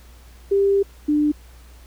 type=tone pair in turn; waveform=sine; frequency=396.3 / 297.7 Hz; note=G4 / D4; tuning=+19 / +24 cents; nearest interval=perfect fourth; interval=495 cents; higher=first; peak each=-14 / -15 dBFS; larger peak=first; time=0.51-0.83 / 1.08-1.32 s; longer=first; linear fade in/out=10 ms; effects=added 60 Hz sine -43 dBFS peak until 1.86 s + pink hiss -52 dBFS RMS until 1.86 s